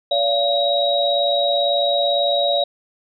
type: tone cluster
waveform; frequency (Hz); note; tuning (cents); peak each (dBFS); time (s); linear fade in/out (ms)
sine; 571 / 689 / 3819; D5 / F5 / A#7; -49 / -24 / +41; -19 / -21 / -20; 0.11-2.64; 5
effects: none